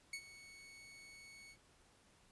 sawtooth tone with ADSR envelope, 2217 Hz, C#7, in tune, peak -37 dBFS, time 0.13-1.57 s, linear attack 4 ms, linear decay 69 ms, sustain -15 dB, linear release 65 ms, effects pink hiss -69 dBFS RMS until 2.31 s + resampled to 24000 Hz

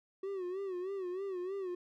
triangle tone with vibrato, 375.7 Hz, F#4, 26 cents sharp, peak -34 dBFS, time 0.23-1.75 s, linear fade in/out 5 ms, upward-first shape sine, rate 3.2 Hz, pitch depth 100 cents each way, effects none

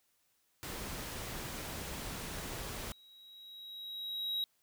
pink noise, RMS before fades -42 dBFS, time 0.63-2.92 s, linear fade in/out 0 ms
triangle tone with exponential growth, 3836 Hz, A#7, 49 cents sharp, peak -30 dBFS, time 2.27-4.44 s, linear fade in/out 1 ms, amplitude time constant 470 ms
effects white hiss -75 dBFS RMS until 4.62 s

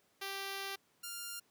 5% pulse tone pair in turn, 392 / 1399.4 Hz, G4 / F6, 0 / +3 cents, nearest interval octave + minor seventh, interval 2203 cents, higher second, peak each -28 / -30 dBFS, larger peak first, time 0.21-0.76 / 1.03-1.4 s, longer first, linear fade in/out 10 ms, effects pink hiss -72 dBFS RMS until 1.5 s + high-pass 150 Hz 12 dB/octave

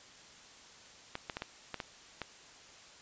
clicks, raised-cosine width 0.3 ms, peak -21 dBFS, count 7, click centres 1.154 / 1.298 / 1.369 / 1.421 / 1.743 / 1.802 / 2.217 s, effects white hiss -55 dBFS RMS until 3.01 s + resampled to 16000 Hz

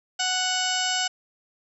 harmonic tone with a mistuned harmonic, 740 Hz, F#5, in tune, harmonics 1 / 2 / 3 / 4 / 5 / 6 / 7 / 8 / 9 / 10, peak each -30 / -30 / -36 / -28 / -37 / -35 / -32 / -34 / -41 / -32 dBFS, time 0.19-1.08 s, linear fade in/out 10 ms, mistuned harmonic 10, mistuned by +22 cents, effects none

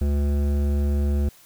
triangle tone with hard clipping, 71.7 Hz, D2, 41 cents flat, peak -21 dBFS, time 0.01-1.29 s, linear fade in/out 5 ms, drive 17 dB, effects white hiss -52 dBFS RMS until 1.45 s

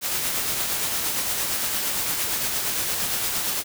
white noise with tremolo, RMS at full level -24 dBFS, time 0.01-3.64 s, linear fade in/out 50 ms, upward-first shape triangle, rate 8.7 Hz, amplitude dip 35%, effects none

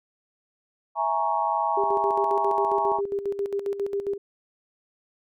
sine chord, A# half-diminished seventh, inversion second, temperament equal, 659.3 / 830.6 / 932.3 / 1108.7 Hz, E5 / G#5 / A#5 / C#6, 0 / 0 / 0 / 0 cents, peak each -30 / -26 / -26 / -29 dBFS, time 0.95-3.01 s, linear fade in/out 50 ms
sine tone with tremolo, 400 Hz, G4, 35 cents sharp, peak -23 dBFS, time 1.77-4.18 s, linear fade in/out 5 ms, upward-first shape square, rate 7.4 Hz, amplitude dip 65%
effects none

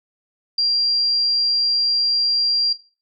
sine tone, 4756 Hz, D8, 21 cents sharp, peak -16 dBFS, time 0.58-2.73 s, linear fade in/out 5 ms, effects noise-tail reverb RT60 0.4 s tail -18 dB re dry

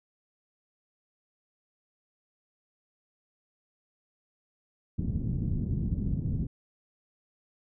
white low-pass noise, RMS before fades -30 dBFS, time 4.98-6.47 s, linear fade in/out 5 ms, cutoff 210 Hz, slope 24 dB/octave, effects none

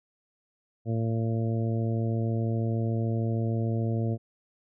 harmonic tone, 113.5 Hz, A#2, 46 cents flat, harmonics 1 / 2 / 3 / 4 / 5 / 6, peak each -26 / -32 / -36 / -38 / -40 / -42 dBFS, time 0.85-4.18 s, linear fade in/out 50 ms, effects none

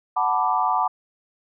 sine chord, B minor seventh, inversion second, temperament equal, 740 / 880 / 987.8 / 1174.7 Hz, F#5 / A5 / B5 / D6, 0 / 0 / 0 / 0 cents, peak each -24 dBFS, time 0.16-0.88 s, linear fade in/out 10 ms, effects none

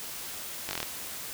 slowing click train, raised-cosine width 0.2 ms, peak -14 dBFS, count 7, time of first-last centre 0.69-0.83 s, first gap 20 ms, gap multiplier 1.06, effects white hiss -39 dBFS RMS until 1.33 s

